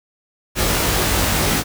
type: noise with comb filter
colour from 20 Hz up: pink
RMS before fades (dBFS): -18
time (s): 0.55-1.64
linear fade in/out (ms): 50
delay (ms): 19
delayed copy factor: +0.9
effects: none